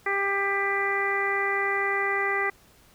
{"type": "harmonic tone", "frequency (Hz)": 396.5, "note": "G4", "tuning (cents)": 20, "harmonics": [1, 2, 3, 4, 5, 6], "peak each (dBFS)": [-30, -32, -31, -34, -26, -38], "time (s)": [0.06, 2.5], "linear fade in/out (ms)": 5, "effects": ["pink hiss -57 dBFS RMS until 2.94 s"]}